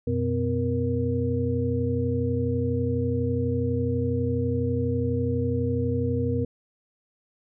sine tone cluster, 91.1 / 123.2 / 253.1 / 471.3 Hz, F#2 / B2 / B3 / A#4, -26 / -4 / +43 / +19 cents, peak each -28 dBFS, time 0.07-6.45 s, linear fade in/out 5 ms, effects none

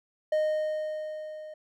triangle tone with level ramp, 617 Hz, D#5, 15 cents flat, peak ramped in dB -20 to -38 dBFS, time 0.32-1.54 s, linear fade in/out 5 ms, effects none

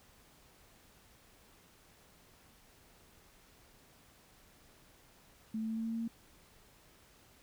sine tone with pitch steps, 220 / 221.5 / 223.1 / 224.6 / 226.2 / 227.8 / 229.3 Hz, A3 / A3 / A3 / A3 / A3 / A#3 / A#3, 0 / +12 / +24 / +36 / +48 / -40 / -28 cents, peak -34 dBFS, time 5.54-6.079 s, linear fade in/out 5 ms, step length 77 ms, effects pink hiss -63 dBFS RMS until 7.42 s

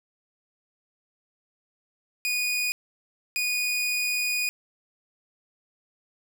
sawtooth tone bursts at uneven times, 2466 Hz, D#7, 16 cents flat, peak -21 dBFS, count 2, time 2.25-2.72 / 3.36-4.49 s, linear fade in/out 0 ms, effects none

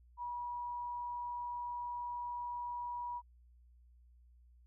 sine tone, 967 Hz, B5, 37 cents flat, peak -38 dBFS, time 0.17-3.22 s, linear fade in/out 50 ms, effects added 60 Hz sine -60 dBFS peak until 4.66 s

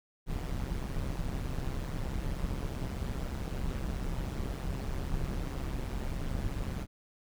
brown noise with amplitude modulation, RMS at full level -31 dBFS, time 0.26-6.87 s, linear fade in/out 50 ms, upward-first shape sine, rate 133 Hz, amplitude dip 75%, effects none

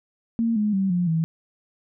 sine tone with pitch steps, 229.5 / 210.5 / 192.99 / 176.97 / 162.28 Hz, A#3 / G#3 / G3 / F3 / E3, -27 / +24 / -27 / +23 / -27 cents, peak -19 dBFS, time 0.39-1.24 s, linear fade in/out 0 ms, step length 170 ms, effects none

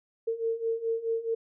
sine beating tone pair, 452.2 / 456.9 Hz, A4 / A#4, +47 / -35 cents, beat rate 4.7 Hz, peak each -32 / -29 dBFS, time 0.27-1.35 s, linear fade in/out 10 ms, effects none

